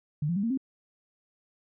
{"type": "tone with pitch steps", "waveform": "sine", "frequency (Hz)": [149.2, 172.38, 199.16, 230.1, 265.8], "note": ["D3", "F3", "G3", "A#3", "C4"], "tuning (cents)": [28, -22, 28, -22, 27], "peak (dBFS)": -25, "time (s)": [0.22, 0.575], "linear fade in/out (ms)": 5, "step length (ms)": 71, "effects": []}